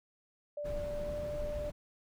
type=tone with pitch glide; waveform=sine; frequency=587.3 to 592.4 Hz; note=D5 to D5; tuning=0 to +15 cents; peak=-36 dBFS; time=0.57-1.7 s; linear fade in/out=5 ms; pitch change=+15 cents; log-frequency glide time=0.95-1.22 s
type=noise; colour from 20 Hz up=brown; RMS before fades=-41 dBFS; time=0.64-1.72 s; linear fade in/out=20 ms
effects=none